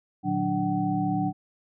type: tone cluster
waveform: sine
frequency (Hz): 115.3 / 149.6 / 184.4 / 293.4 / 756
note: A#2 / D3 / F#3 / D4 / F#5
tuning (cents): -19 / +32 / -6 / -2 / +37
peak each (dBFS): -34 / -33 / -28 / -28 / -29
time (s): 0.23-1.33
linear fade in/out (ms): 50
effects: none